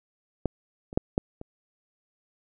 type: clicks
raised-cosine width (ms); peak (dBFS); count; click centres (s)
2; -11 / -26 / -7 / -9 / -25; 5; 0.457 / 0.929 / 0.975 / 1.179 / 1.414
effects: none